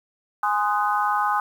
sine chord, Ab dominant seventh, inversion none, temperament just, 830.6 / 1038.3 / 1245.9 / 1495.1 Hz, Ab5 / C6 / Eb6 / Gb6, 0 / -14 / +2 / +18 cents, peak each -23 / -26 / -24 / -29 dBFS, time 0.43-1.4 s, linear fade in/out 2 ms, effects 8-bit

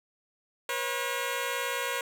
10% pulse tone pair together, 483.1 / 542.3 Hz, B4 / C#5, -38 / -38 cents, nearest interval major second, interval 200 cents, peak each -24 dBFS, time 0.69-2.01 s, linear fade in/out 2 ms, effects none

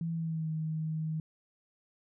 sine tone with pitch glide, 165.7 to 157.67 Hz, E3 to D#3, +9 to +23 cents, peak -31 dBFS, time 0.01-1.2 s, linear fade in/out 2 ms, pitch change -86 cents, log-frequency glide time 0.12-0.5 s, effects none

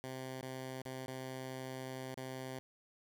10% pulse tone with dropouts, 130.5 Hz, C3, 4 cents flat, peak -34 dBFS, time 0.04-2.59 s, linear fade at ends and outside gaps 0 ms, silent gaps 0.411-0.428 / 0.818-0.853 / 1.06-1.081 / 2.143-2.174 s, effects none

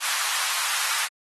pink high-pass noise, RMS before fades -26 dBFS, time 0-1.09 s, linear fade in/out 50 ms, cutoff 1000 Hz, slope 24 dB/octave, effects AAC 32 kbps

